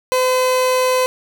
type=tone; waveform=30% pulse; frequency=510 Hz; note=C5; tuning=44 cents flat; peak=-11 dBFS; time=0.12-1.06 s; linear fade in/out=0 ms; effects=none